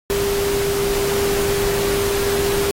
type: tone in noise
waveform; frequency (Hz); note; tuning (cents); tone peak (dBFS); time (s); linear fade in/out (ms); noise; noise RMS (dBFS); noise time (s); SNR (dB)
sine; 400.4; G4; +37; -18; 0.1-2.71; 0; pink; -24; 0.1-2.71; +3
effects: AAC 48 kbps